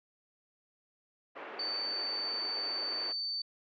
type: band-pass noise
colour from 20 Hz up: pink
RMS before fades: -45 dBFS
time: 1.35-3.13 s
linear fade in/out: 20 ms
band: 340 to 2400 Hz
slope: 24 dB/octave
type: tone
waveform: sine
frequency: 4555 Hz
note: C#8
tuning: 46 cents sharp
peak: -33 dBFS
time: 1.59-3.42 s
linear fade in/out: 5 ms
effects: none